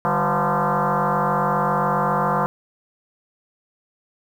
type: tone with frequency modulation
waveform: sine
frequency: 150.3 Hz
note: D3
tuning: 40 cents sharp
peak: -17 dBFS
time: 0.05-2.46 s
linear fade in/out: 0 ms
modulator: 174 Hz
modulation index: 6.9
effects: 8-bit